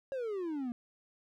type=exponential sweep; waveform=triangle; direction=down; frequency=554.4 to 233.1 Hz; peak=-32 dBFS; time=0.12-0.72 s; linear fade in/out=0 ms; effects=none